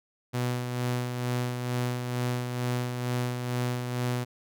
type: tone with tremolo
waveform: sawtooth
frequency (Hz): 123.47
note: B2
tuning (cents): 0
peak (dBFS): -22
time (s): 0.33-4.25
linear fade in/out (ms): 20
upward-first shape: sine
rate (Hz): 2.2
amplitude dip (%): 45
effects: none